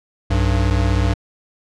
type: tone pair together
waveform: square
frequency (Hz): 61.77 / 97.6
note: B1 / G2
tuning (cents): +1 / -7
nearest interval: minor sixth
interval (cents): 792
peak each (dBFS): -18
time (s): 0.3-1.14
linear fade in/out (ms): 10
effects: low-pass 6000 Hz 12 dB/octave